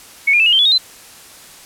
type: tone with pitch steps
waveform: sine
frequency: 2214 / 2414 / 2633 / 2871 / 3131 / 3414 / 3723 / 4060 Hz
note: C#7 / D7 / E7 / F7 / G7 / G#7 / A#7 / B7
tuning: -3 / +47 / -3 / +47 / -3 / +47 / -3 / +47 cents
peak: -9 dBFS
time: 0.27-0.782 s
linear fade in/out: 10 ms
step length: 64 ms
effects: white hiss -40 dBFS RMS until 1.65 s + low-pass 12000 Hz 12 dB/octave